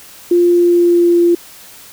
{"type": "tone with pitch glide", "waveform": "sine", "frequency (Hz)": [349.2, 344.8], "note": ["F4", "F4"], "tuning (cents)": [0, -22], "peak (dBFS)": -7, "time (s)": [0.31, 1.35], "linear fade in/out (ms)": 5, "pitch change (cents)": -22, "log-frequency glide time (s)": [0.51, 1.21], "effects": ["white hiss -38 dBFS RMS until 1.92 s"]}